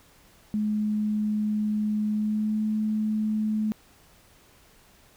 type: tone with pitch glide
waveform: sine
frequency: 211.9 to 215.1 Hz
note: G#3 to A3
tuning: +35 to -39 cents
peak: -23 dBFS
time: 0.54-3.72 s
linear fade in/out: 0 ms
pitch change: +26 cents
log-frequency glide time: 2.11-2.6 s
effects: pink hiss -57 dBFS RMS until 5.16 s